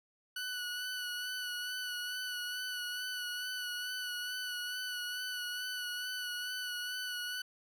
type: tone with vibrato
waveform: 20% pulse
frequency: 1480 Hz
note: F#6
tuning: in tune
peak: -32 dBFS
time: 0.36-7.42 s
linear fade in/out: 5 ms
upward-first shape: sine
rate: 2.3 Hz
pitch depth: 25 cents each way
effects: none